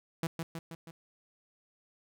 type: tone with echo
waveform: sawtooth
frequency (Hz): 164.81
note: E3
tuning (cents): 0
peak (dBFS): -26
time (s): 0.23-0.27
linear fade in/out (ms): 2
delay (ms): 160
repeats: 4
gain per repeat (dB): -4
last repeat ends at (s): 0.91
effects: none